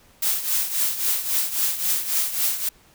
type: noise with tremolo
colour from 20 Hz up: blue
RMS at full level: -20 dBFS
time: 0.22-2.69 s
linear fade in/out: 5 ms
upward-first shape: triangle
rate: 3.7 Hz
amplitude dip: 75%
effects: pink hiss -55 dBFS RMS until 2.94 s